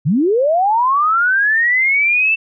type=linear sweep; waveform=sine; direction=up; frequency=123.6 to 2678 Hz; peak=-11 dBFS; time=0.05-2.36 s; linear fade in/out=20 ms; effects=none